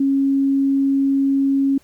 sine tone, 274 Hz, C#4, 20 cents flat, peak -14 dBFS, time 0-1.78 s, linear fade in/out 5 ms, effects pink hiss -55 dBFS RMS until 1.83 s

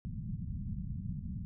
white low-pass noise, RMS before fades -39 dBFS, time 0.05-1.45 s, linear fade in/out 0 ms, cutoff 200 Hz, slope 48 dB/octave, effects none

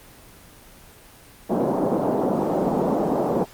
pink band-pass noise, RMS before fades -22 dBFS, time 1.49-3.45 s, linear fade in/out 20 ms, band 190 to 810 Hz, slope 24 dB/octave, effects pink hiss -47 dBFS RMS until 3.53 s + Opus 24 kbps

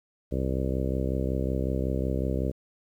harmonic tone, 65.41 Hz, C2, in tune, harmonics 1 / 2 / 3 / 4 / 5 / 6 / 7 / 8 / 9, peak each -29 / -32 / -34 / -35 / -36 / -37 / -37 / -38 / -39 dBFS, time 0.31-2.52 s, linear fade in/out 20 ms, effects 10-bit

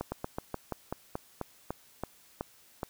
slowing click train, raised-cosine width 1 ms, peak -19 dBFS, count 13, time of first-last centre 0.01-2.832 s, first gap 110 ms, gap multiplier 1.13, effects white hiss -60 dBFS RMS until 2.89 s

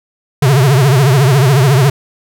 square tone with vibrato, 134.9 Hz, C#3, 47 cents flat, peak -7 dBFS, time 0.42-1.9 s, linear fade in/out 5 ms, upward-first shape triangle, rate 14 Hz, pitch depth 200 cents each way, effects none

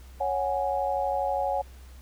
sine chord, C# suspended fourth, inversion none, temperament just, 554.4 / 739.2 / 831.5 Hz, C#5 / F#5 / G#5, 0 / -2 / +2 cents, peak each -29 dBFS, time 0.2-1.62 s, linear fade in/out 10 ms, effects added 64 Hz sine -44 dBFS peak until 2.01 s + pink hiss -56 dBFS RMS until 2.01 s

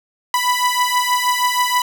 sawtooth beating tone pair, 987.8 / 994.1 Hz, B5 / B5, 0 / +11 cents, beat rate 6.3 Hz, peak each -14 / -15 dBFS, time 0.34-1.82 s, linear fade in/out 2 ms, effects none

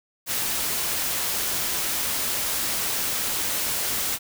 white noise, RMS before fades -26 dBFS, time 0.26-4.19 s, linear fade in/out 50 ms, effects none

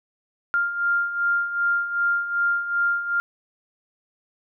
sine beating tone pair, 1396.9 / 1399.5 Hz, F6 / F6, 0 / +3 cents, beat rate 2.6 Hz, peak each -27 / -21 dBFS, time 0.54-3.2 s, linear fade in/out 0 ms, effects none

